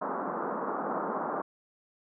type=band-pass noise; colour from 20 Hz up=white; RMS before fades=-33 dBFS; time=0.01-1.42 s; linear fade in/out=10 ms; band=180 to 1300 Hz; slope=48 dB/octave; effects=none